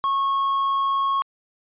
sine tone with tanh clipping, 1096 Hz, C#6, 20 cents flat, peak -20 dBFS, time 0.04-1.22 s, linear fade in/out 0 ms, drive 4 dB, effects resampled to 8000 Hz

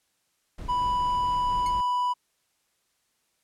brown noise with tremolo, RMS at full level -36 dBFS, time 0.58-1.81 s, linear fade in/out 5 ms, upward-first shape triangle, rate 4.3 Hz, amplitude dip 25%
triangle tone, 987.8 Hz, B5, in tune, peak -21 dBFS, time 0.68-2.14 s, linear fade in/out 20 ms
10% pulse tone with exponential decay, 2176 Hz, C#7, 33 cents flat, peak -27 dBFS, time 1.66-1.75 s, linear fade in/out 2 ms, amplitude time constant 19 ms
effects white hiss -72 dBFS RMS until 3.43 s + low-pass 11000 Hz 12 dB/octave

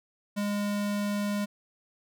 square tone, 204.9 Hz, G#3, 23 cents flat, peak -28 dBFS, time 0.36-1.46 s, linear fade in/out 20 ms, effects none

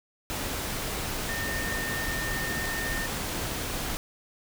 sine tone in noise, 1821 Hz, A#6, 41 cents flat, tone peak -32 dBFS, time 1.29-3.06 s, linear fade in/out 0 ms, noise pink, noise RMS -32 dBFS, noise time 0.3-3.97 s, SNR -3 dB, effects none

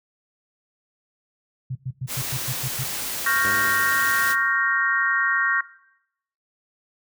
sine tone bursts, 130 Hz, C3, 11 cents flat, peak -25 dBFS, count 8, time 1.7-2.84 s, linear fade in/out 10 ms, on 55 ms, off 100 ms
white noise, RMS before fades -29 dBFS, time 2.07-4.36 s, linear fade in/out 50 ms
sine chord, G half-diminished seventh, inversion second, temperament equal, 1108.7 / 1396.9 / 1568 / 1864.7 Hz, Db6 / F6 / G6 / Bb6, 0 / 0 / 0 / 0 cents, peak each -26 / -26 / -25 / -22 dBFS, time 3.26-5.61 s, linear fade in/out 5 ms
10% pulse tone with exponential decay, 98.7 Hz, G2, 12 cents sharp, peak -22 dBFS, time 3.45-5.06 s, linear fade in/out 0 ms, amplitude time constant 350 ms
effects noise-tail reverb RT60 0.8 s tail -18 dB re dry

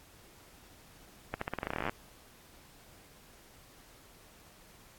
accelerating click train, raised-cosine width 0.5 ms, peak -18 dBFS, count 19, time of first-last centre 1.34-1.895 s, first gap 74 ms, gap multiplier 0.88, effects pink hiss -58 dBFS RMS until 4.98 s + AAC 64 kbps

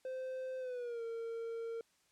triangle tone with pitch glide, 518 to 458.8 Hz, C5 to A#4, -17 to -28 cents, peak -37 dBFS, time 0.05-1.81 s, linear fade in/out 2 ms, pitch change -211 cents, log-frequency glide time 0.59-1.03 s, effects white hiss -73 dBFS RMS until 2.11 s + low-pass 9000 Hz 12 dB/octave

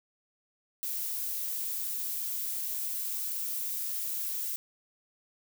violet noise, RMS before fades -34 dBFS, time 0.83-4.56 s, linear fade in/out 0 ms, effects none

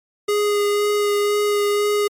square tone with vibrato, 412.5 Hz, G#4, 12 cents flat, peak -17 dBFS, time 0.28-2.08 s, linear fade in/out 10 ms, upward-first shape sine, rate 2 Hz, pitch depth 11 cents each way, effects MP3 64 kbps

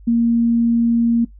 sine tone, 233.2 Hz, A#3, 1 cent sharp, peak -12 dBFS, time 0.07-1.25 s, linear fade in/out 10 ms, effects noise-tail reverb RT60 0.1 s tail -17 dB re dry + added 50 Hz sine -39 dBFS peak until 1.39 s

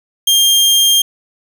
sawtooth tone, 3203 Hz, G7, 37 cents sharp, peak -5 dBFS, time 0.27-1.02 s, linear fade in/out 5 ms, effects none

